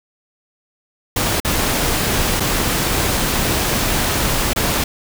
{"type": "noise with dropouts", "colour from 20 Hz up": "pink", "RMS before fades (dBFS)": -18, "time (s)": [1.16, 4.84], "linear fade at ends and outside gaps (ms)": 5, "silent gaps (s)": [[1.402, 1.447], [2.399, 2.403], [4.534, 4.56]], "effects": []}